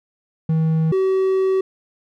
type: tone pair in turn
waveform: triangle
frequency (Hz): 160 / 380.5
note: D#3 / F#4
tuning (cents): +49 / +48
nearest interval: octave + minor third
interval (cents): 1499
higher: second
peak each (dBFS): -13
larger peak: neither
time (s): 0.49-0.92 / 0.92-1.61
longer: second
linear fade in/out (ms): 5
effects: none